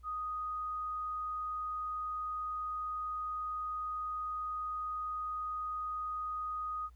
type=tone; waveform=sine; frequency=1244.5 Hz; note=D#6; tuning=in tune; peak=-35 dBFS; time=0.03-6.9 s; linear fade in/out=50 ms; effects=added 60 Hz sine -54 dBFS peak until 6.95 s + pink hiss -75 dBFS RMS until 6.95 s